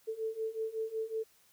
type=beating tone pair; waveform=sine; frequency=440 / 445.4 Hz; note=A4 / A4; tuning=0 / +21 cents; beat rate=5.4 Hz; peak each=-38 / -36 dBFS; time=0.07-1.24 s; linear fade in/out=20 ms; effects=white hiss -66 dBFS RMS until 1.52 s